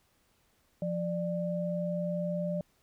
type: tone pair together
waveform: sine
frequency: 174.61 / 593.5 Hz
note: F3 / D5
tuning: 0 / +18 cents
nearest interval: octave + major sixth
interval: 2118 cents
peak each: -32 / -33 dBFS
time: 0.82-2.61 s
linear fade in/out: 2 ms
effects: pink hiss -70 dBFS RMS until 2.82 s